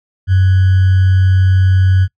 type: tone with sample-and-hold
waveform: sine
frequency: 93.9 Hz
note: F#2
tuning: 26 cents sharp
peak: -7 dBFS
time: 0.27-2.08 s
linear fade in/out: 50 ms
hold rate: 1575 Hz
effects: noise-tail reverb RT60 0.1 s tail -22 dB re dry + low-pass 3000 Hz 12 dB/octave